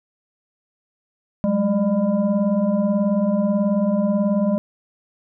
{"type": "tone with frequency modulation", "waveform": "sine", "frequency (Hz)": 207.7, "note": "G#3", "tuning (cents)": 0, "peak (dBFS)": -16, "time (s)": [1.44, 4.58], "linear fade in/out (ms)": 0, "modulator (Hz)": 397, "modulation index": 1, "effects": []}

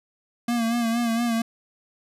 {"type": "tone with vibrato", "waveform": "square", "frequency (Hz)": 232.8, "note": "A#3", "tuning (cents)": -2, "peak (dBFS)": -22, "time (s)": [0.48, 1.42], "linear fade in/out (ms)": 5, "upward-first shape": "sine", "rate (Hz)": 4.3, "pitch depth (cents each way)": 51, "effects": ["resampled to 32000 Hz"]}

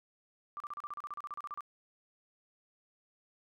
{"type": "tone bursts", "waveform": "sine", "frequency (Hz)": 1179, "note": "D6", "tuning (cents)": 6, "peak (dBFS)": -38, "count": 16, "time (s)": [0.57, 1.607], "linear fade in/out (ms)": 0, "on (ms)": 32, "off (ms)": 35, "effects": []}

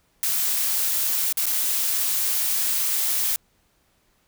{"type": "noise with dropouts", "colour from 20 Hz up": "blue", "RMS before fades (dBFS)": -23, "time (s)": [0.23, 3.36], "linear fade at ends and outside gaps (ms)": 0, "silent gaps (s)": [[1.326, 1.372], [1.457, 1.466]], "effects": ["pink hiss -65 dBFS RMS until 4.27 s"]}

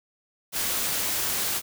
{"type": "noise", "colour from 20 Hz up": "white", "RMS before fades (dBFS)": -27, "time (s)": [0.52, 1.62], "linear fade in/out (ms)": 50, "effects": []}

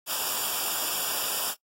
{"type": "noise with comb filter", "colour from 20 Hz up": "white", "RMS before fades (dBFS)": -29, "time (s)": [0.06, 1.55], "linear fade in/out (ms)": 50, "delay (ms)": 0.48, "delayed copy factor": -0.85, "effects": ["noise-tail reverb RT60 0.1 s tail -20 dB re dry", "AAC 48 kbps"]}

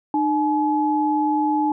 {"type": "tone pair together", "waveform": "sine", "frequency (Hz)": [303.1, 851], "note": ["D#4", "G#5"], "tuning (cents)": [-45, 42], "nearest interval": "octave + tritone", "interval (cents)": 1787, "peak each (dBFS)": -20, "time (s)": [0.14, 1.72], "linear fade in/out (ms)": 2, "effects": []}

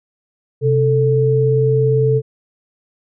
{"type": "tone pair together", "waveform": "sine", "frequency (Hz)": [130.81, 441.2], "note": ["C3", "A4"], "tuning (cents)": [0, 5], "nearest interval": "octave + major sixth", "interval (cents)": 2105, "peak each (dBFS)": -14, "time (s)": [0.61, 2.22], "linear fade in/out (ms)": 50, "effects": []}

